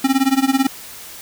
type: tone with tremolo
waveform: square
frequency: 268.2 Hz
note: C4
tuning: 43 cents sharp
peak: -11 dBFS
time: 0.04-0.67 s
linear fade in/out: 5 ms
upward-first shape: sine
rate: 18 Hz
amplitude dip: 90%
effects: white hiss -36 dBFS RMS until 1.21 s